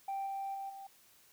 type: tone with level steps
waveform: sine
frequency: 784 Hz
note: G5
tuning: in tune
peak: -33 / -35 / -38 / -45 dBFS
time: 0.08-0.87 s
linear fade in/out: 5 ms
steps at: 0.26 / 0.54 / 0.69 s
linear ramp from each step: 10 ms
effects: tanh soft clip ceiling -33 dBFS + white hiss -64 dBFS RMS until 1.32 s